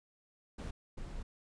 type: noise bursts at uneven times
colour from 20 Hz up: brown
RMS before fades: -42 dBFS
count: 2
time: 0.58-0.71 / 0.97-1.23 s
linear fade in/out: 10 ms
effects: resampled to 22050 Hz